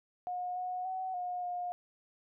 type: tone with pitch steps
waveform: sine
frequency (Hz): 721 / 730 / 751 / 719 / 713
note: F#5 / F#5 / F#5 / F#5 / F5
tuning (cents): -45 / -24 / +26 / -50 / +36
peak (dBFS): -34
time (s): 0.27-1.72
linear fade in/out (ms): 0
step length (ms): 290
effects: none